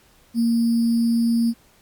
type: tone with sample-and-hold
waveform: sine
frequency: 231.9 Hz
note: A#3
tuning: 9 cents flat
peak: -16 dBFS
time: 0.34-1.54 s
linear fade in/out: 50 ms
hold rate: 4900 Hz
effects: pink hiss -56 dBFS RMS until 1.81 s + Opus 48 kbps